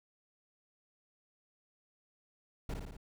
brown noise with echo, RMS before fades -35 dBFS, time 2.69-2.74 s, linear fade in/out 5 ms, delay 57 ms, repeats 4, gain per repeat -3 dB, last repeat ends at 2.968 s, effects none

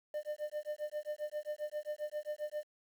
triangle tone with tremolo, 600 Hz, D5, 37 cents sharp, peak -32 dBFS, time 0.14-2.65 s, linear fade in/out 2 ms, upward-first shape sine, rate 7.5 Hz, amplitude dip 100%, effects 10-bit

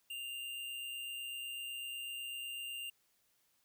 square tone with amplitude modulation, 2794 Hz, F7, in tune, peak -40 dBFS, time 0.1-2.9 s, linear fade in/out 5 ms, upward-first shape sine, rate 128 Hz, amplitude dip 35%, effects white hiss -75 dBFS RMS until 3.64 s

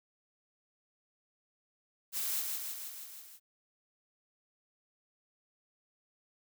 blue noise with echo, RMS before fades -35 dBFS, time 2.12-2.44 s, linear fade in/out 50 ms, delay 160 ms, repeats 6, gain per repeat -3 dB, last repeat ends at 3.4 s, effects none

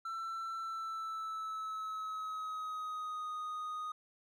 triangle tone with pitch glide, 1339 to 1242.1 Hz, E6 to D#6, +27 to -3 cents, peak -36 dBFS, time 0.05-3.92 s, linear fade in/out 5 ms, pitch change -130 cents, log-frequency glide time 0.57-3.29 s, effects none

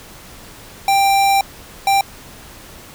square tone bursts at uneven times, 788 Hz, G5, 9 cents sharp, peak -12 dBFS, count 2, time 0.88-1.41 / 1.87-2.01 s, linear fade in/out 2 ms, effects pink hiss -39 dBFS RMS until 2.94 s

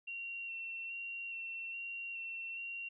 sine tone with vibrato, 2730 Hz, F7, 40 cents flat, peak -40 dBFS, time 0.07-2.89 s, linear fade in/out 10 ms, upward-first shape square, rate 1.2 Hz, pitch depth 14 cents each way, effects none

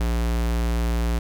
square tone, 58.1 Hz, A#1, 5 cents flat, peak -21 dBFS, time 0-1.19 s, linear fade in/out 5 ms, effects none

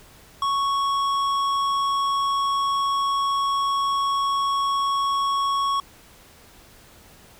triangle tone with tanh clipping, 1108.7 Hz, C#6, in tune, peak -22 dBFS, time 0.42-5.8 s, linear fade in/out 2 ms, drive 16 dB, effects pink hiss -50 dBFS RMS until 7.39 s

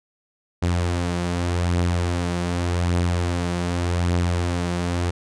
sawtooth beating tone pair, 87.31 / 88.16 Hz, F2 / F2, 0 / +17 cents, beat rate 0.85 Hz, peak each -17 / -24 dBFS, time 0.62-5.11 s, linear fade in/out 10 ms, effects resampled to 22050 Hz

